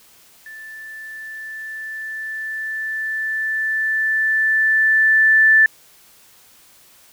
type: tone with level ramp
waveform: sine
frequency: 1760 Hz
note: A6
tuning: in tune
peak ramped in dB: -34 to -8 dBFS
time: 0.46-5.66 s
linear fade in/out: 2 ms
effects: white hiss -50 dBFS RMS until 7.12 s